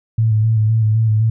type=tone with vibrato; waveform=sine; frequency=110 Hz; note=A2; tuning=in tune; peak=-11 dBFS; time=0.18-1.3 s; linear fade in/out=5 ms; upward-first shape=square; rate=3.9 Hz; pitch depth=31 cents each way; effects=none